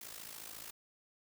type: noise with amplitude modulation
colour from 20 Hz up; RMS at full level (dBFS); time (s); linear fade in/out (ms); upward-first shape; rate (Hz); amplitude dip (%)
white; -45; 0.01-0.71; 5; sine; 54.2; 75
effects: none